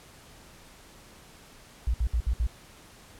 sine tone bursts, 58.27 Hz, A#1, in tune, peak -22 dBFS, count 5, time 1.87-2.469 s, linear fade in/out 5 ms, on 71 ms, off 61 ms, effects pink hiss -52 dBFS RMS until 3.19 s + low-pass 12000 Hz 12 dB/octave

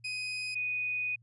30% pulse / sine tone pair in turn, 2502 / 2485 Hz, D#7 / D#7, +9 / -3 cents, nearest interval unison, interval 12 cents, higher first, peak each -31 / -30 dBFS, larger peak second, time 0.04-0.55 / 0.55-1.16 s, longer second, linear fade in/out 10 ms, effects added 116 Hz sine -59 dBFS peak until 1.22 s + resampled to 24000 Hz

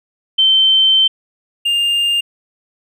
sine / triangle tone pair in turn, 3100 / 2807 Hz, G7 / F7, -20 / +8 cents, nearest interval major second, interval 172 cents, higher first, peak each -8 / -11 dBFS, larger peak first, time 0.38-1.08 / 1.65-2.21 s, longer first, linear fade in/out 10 ms, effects none

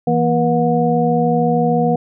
sine tone cluster, 165 / 238.5 / 482.5 / 725 Hz, E3 / A#3 / B4 / F#5, +2 / +40 / -40 / -35 cents, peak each -18 dBFS, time 0.07-1.96 s, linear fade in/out 5 ms, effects none

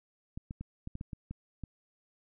clicks, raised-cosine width 5 ms, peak -27 dBFS, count 9, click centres 0.375 / 0.509 / 0.61 / 0.874 / 0.954 / 1.011 / 1.132 / 1.31 / 1.637 s, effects none

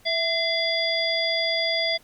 harmonic tone with a mistuned harmonic, 685 Hz, F5, 34 cents flat, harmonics 1 / 3 / 5 / 7, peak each -27 / -27 / -27 / -27 dBFS, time 0.05-1.98 s, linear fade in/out 20 ms, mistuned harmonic 1, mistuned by -67 cents, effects pink hiss -56 dBFS RMS until 2.03 s + Opus 48 kbps

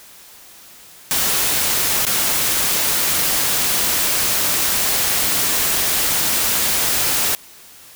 white noise with dropouts, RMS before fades -18 dBFS, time 1.11-7.35 s, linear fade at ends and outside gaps 0 ms, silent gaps 2.052-2.067 s, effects white hiss -43 dBFS RMS until 7.95 s

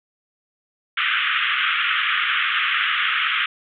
pink band-pass noise, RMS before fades -21 dBFS, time 0.97-3.46 s, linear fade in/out 5 ms, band 1200 to 3400 Hz, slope 96 dB/octave, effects none

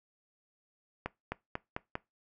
accelerating click train, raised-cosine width 0.5 ms, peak -19 dBFS, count 5, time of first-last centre 1.06-1.954 s, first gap 260 ms, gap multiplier 0.9, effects noise-tail reverb RT60 0.2 s tail -21 dB re dry

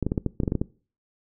clicks, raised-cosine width 3 ms, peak -11 dBFS, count 11, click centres 0.027 / 0.066 / 0.119 / 0.178 / 0.263 / 0.402 / 0.434 / 0.478 / 0.521 / 0.553 / 0.615 s, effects noise-tail reverb RT60 0.4 s tail -21 dB re dry

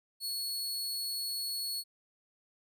sawtooth tone, 4373 Hz, C#8, 24 cents flat, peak -31 dBFS, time 0.2-1.84 s, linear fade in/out 50 ms, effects none

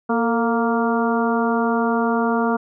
harmonic tone with a mistuned harmonic, 233.1 Hz, A#3, in tune, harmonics 1 / 2 / 3 / 4 / 5 / 6, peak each -20 / -23 / -25 / -26 / -27 / -28 dBFS, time 0.09-2.57 s, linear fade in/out 10 ms, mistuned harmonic 2, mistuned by -51 cents, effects none

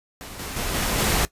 pink noise with level steps, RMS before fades -38 / -32 / -27 / -24 / -21 dBFS, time 0.21-1.25 s, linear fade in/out 0 ms, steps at 0.39 / 0.56 / 0.74 / 0.98 s, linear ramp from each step 5 ms, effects noise-tail reverb RT60 0.1 s tail -17 dB re dry + resampled to 32000 Hz

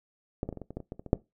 clicks, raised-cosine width 2 ms, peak -16 / -20 / -25 / -26 / -26 / -27 / -21 / -28 / -23 / -29 / -27 / -7 dBFS, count 12, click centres 0.431 / 0.49 / 0.527 / 0.573 / 0.617 / 0.706 / 0.77 / 0.803 / 0.921 / 0.995 / 1.063 / 1.131 s, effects noise-tail reverb RT60 0.2 s tail -20 dB re dry

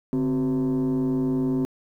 sine tone with frequency modulation, 261.6 Hz, C4, in tune, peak -18 dBFS, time 0.13-1.65 s, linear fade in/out 0 ms, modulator 118 Hz, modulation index 0.76, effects tanh soft clip ceiling -20 dBFS + 10-bit

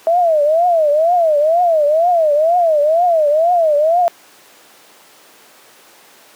sine tone with vibrato, 645 Hz, E5, 38 cents flat, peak -9 dBFS, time 0.07-4.08 s, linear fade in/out 0 ms, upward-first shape triangle, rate 2.1 Hz, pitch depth 210 cents each way, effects pink hiss -44 dBFS RMS until 6.35 s + high-pass 400 Hz 12 dB/octave

